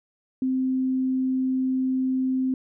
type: tone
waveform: sine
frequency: 260 Hz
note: C4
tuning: 11 cents flat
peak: -21 dBFS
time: 0.42-2.54 s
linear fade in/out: 2 ms
effects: none